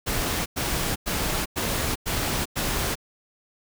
pink noise bursts, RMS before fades -26 dBFS, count 6, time 0.06-2.955 s, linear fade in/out 20 ms, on 400 ms, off 99 ms, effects none

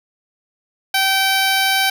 10% pulse tone, 773 Hz, G5, 24 cents flat, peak -6 dBFS, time 0.94-1.9 s, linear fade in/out 5 ms, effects none

